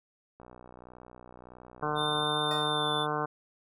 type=click train; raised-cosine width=1 ms; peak=-35 dBFS; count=114; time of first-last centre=0.4-2.234 s; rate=61.6 Hz
type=harmonic tone; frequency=150.5 Hz; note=D3; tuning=43 cents sharp; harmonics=1 / 2 / 3 / 4 / 5 / 6 / 7 / 8 / 9 / 10; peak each=-38 / -39 / -35 / -40 / -36 / -39 / -35 / -38 / -40 / -40 dBFS; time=1.82-3.26 s; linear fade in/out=10 ms
type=tone with pitch glide; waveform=triangle; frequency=3593 to 3527 Hz; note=A7 to A7; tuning=+36 to +3 cents; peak=-30 dBFS; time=1.95-3.07 s; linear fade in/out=50 ms; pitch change=-33 cents; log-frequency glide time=2.66-2.91 s
type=tone with exponential decay; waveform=20% pulse; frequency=626 Hz; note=D#5; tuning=10 cents sharp; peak=-31 dBFS; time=2.51-2.8 s; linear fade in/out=1 ms; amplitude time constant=63 ms
effects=none